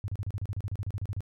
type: tone bursts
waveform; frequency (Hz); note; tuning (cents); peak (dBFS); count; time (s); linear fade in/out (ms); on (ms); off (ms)
sine; 100; G2; +35; -29; 16; 0.04-1.206; 0; 41; 34
effects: none